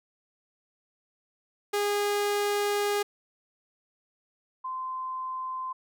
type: tone pair in turn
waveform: sawtooth / sine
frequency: 410 / 1035.2 Hz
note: G#4 / C6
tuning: -22 / -19 cents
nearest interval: octave + major third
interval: 1603 cents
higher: second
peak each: -21 / -31 dBFS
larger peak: first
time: 1.73-3.03 / 4.64-5.73 s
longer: first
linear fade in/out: 10 ms
effects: none